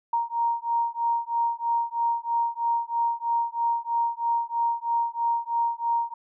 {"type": "beating tone pair", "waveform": "sine", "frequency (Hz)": [932.3, 935.4], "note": ["A#5", "A#5"], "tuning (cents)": [0, 6], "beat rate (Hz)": 3.1, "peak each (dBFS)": -26, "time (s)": [0.13, 6.14], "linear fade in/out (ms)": 5, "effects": []}